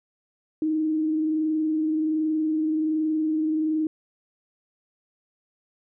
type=tone with frequency modulation; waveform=sine; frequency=312.3 Hz; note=D#4; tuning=7 cents sharp; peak=-21 dBFS; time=0.62-3.87 s; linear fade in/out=2 ms; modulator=21.3 Hz; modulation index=0.25; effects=none